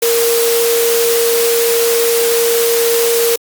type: tone in noise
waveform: sine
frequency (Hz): 466.2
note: A#4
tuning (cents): 0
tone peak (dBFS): -11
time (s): 0.02-3.36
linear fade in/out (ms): 5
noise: white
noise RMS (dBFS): -17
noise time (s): 0.02-3.36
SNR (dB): +3
effects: high-pass 300 Hz 12 dB/octave + Opus 48 kbps